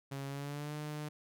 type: tone with pitch glide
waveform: sawtooth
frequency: 137.9 to 150.38 Hz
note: C#3 to D3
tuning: -9 to +41 cents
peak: -35 dBFS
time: 0.11-1.09 s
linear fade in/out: 10 ms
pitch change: +150 cents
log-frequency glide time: 0.26-0.75 s
effects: none